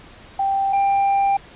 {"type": "tone pair in turn", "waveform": ["sine", "triangle"], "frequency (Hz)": [784, 792.2], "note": ["G5", "G5"], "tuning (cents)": [0, 18], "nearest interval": "unison", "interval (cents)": 18, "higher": "second", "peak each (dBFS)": [-17, -13], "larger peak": "second", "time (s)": [[0.39, 0.73], [0.73, 1.37]], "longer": "second", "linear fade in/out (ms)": 5, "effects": ["pink hiss -44 dBFS RMS until 1.55 s", "resampled to 8000 Hz"]}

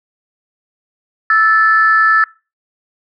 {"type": "tone pair together", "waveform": "sine", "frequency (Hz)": [1318.5, 1749.3], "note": ["E6", "A6"], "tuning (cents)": [0, -11], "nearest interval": "perfect fourth", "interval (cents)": 489, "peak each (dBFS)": -10, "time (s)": [1.3, 2.24], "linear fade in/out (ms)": 2, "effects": ["noise-tail reverb RT60 0.3 s tail -22 dB re dry", "tanh soft clip ceiling 0 dBFS"]}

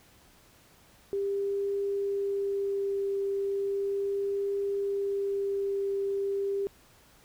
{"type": "tone with vibrato", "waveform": "sine", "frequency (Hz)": 397.3, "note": "G4", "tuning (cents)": 23, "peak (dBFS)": -27, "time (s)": [1.13, 6.67], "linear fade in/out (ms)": 0, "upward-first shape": "triangle", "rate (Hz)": 0.36, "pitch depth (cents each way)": 9, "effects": ["pink hiss -59 dBFS RMS until 7.24 s"]}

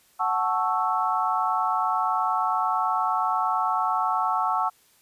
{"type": "chord", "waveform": "sine", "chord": "F# minor seventh", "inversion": "none", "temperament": "equal", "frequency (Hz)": [740, 880, 1108.7, 1318.5], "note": ["F#5", "A5", "C#6", "E6"], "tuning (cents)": [0, 0, 0, 0], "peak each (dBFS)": -27, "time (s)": [0.19, 4.7], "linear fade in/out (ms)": 20, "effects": ["white hiss -60 dBFS RMS until 5.01 s", "resampled to 32000 Hz"]}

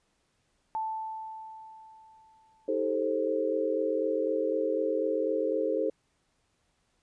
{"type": "tone with exponential decay", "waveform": "sine", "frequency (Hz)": 880, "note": "A5", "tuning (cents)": 0, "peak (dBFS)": -28, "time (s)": [0.75, 2.96], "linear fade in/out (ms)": 0, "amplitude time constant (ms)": 480}
{"type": "chord", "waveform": "sine", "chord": "A half-diminished seventh", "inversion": "second", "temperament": "just", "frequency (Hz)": [316.8, 396, 440, 528], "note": ["Eb4", "G4", "A4", "C5"], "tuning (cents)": [31, 18, 0, 16], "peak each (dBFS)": [-33, -34, -30, -30], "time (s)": [2.68, 5.9], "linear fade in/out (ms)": 5}
{"effects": ["pink hiss -73 dBFS RMS until 7.02 s", "resampled to 22050 Hz"]}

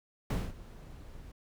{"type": "noise with ADSR envelope", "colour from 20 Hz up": "brown", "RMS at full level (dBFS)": -29, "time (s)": [0.3, 1.32], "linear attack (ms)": 4, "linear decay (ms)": 220, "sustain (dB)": -19, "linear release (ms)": 8, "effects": []}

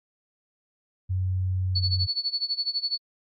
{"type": "tone", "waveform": "sine", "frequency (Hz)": 92.8, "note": "F#2", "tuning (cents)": 6, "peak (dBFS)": -23, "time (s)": [1.09, 2.07], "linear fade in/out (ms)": 20}
{"type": "tone with tremolo", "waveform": "sine", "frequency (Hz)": 4435, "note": "C#8", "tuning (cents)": 0, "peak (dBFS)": -22, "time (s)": [1.75, 2.98], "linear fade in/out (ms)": 10, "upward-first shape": "sine", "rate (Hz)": 12, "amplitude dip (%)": 90}
{"effects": ["AAC 64 kbps"]}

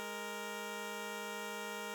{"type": "tone pair together", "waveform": "10% pulse", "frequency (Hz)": [207, 466.6], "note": ["G#3", "A#4"], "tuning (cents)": [-5, 2], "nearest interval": "octave + major second", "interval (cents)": 1407, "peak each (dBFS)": [-37, -34], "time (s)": [0, 1.94], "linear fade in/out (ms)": 0, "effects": []}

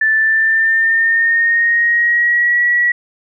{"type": "tone with pitch glide", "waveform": "sine", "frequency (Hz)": [1760, 1930.4], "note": ["A6", "B6"], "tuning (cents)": [0, -40], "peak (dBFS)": -10, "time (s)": [0.01, 2.92], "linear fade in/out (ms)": 5, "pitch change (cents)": 160, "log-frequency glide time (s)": [0.15, 2.61], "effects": []}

